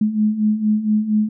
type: beating tone pair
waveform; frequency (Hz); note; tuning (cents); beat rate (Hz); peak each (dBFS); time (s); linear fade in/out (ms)
sine; 210.4 / 214.7; G#3 / A3; +23 / -42; 4.3; -21 / -16; 0.01-1.29; 5
effects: none